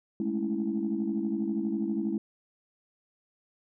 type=chord; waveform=sine; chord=A major seventh; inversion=third; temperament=equal; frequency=207.7 / 220 / 277.2 / 329.6 Hz; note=G#3 / A3 / C#4 / E4; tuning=0 / 0 / 0 / 0 cents; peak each=-31 / -33 / -35 / -31 dBFS; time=0.2-2.18 s; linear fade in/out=2 ms; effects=tanh soft clip ceiling -19 dBFS